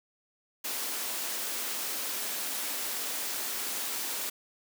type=high-pass noise; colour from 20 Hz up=white; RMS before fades=-34 dBFS; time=0.64-4.3 s; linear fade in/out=10 ms; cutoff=210 Hz; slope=48 dB/octave; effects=none